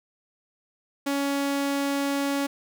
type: tone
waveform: sawtooth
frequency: 280 Hz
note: C#4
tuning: 18 cents sharp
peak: -20 dBFS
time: 1.06-2.47 s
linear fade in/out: 10 ms
effects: none